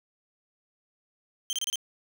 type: tone bursts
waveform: 25% pulse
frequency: 3136 Hz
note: G7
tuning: in tune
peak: -24 dBFS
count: 5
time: 1.5-1.757 s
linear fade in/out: 0 ms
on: 29 ms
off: 28 ms
effects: none